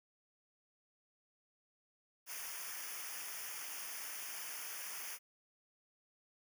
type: noise with comb filter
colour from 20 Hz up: white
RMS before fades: -45 dBFS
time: 2.26-5.19 s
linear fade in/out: 50 ms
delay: 0.25 ms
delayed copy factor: -0.95
effects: none